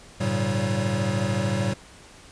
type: tone cluster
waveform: square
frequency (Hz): 101.2 / 114.7 / 140.3 / 192.8 / 551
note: G#2 / A#2 / C#3 / G3 / C#5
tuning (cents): -44 / -28 / +21 / -28 / -11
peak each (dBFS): -30 / -28 / -33 / -28 / -33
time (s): 0.2-1.74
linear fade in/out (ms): 10
effects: pink hiss -48 dBFS RMS until 2.31 s + resampled to 22050 Hz